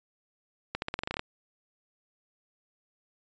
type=accelerating click train; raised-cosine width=0.3 ms; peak=-15 dBFS; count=11; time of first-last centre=0.75-1.194 s; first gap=71 ms; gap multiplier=0.89; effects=resampled to 16000 Hz